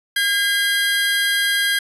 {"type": "tone pair together", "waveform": "25% pulse", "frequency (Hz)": [1618, 2036], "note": ["G#6", "C7"], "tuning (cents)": [-46, -48], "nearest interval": "major third", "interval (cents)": 398, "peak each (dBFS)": [-13, -22], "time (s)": [0.16, 1.79], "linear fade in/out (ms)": 5, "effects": ["resampled to 32000 Hz"]}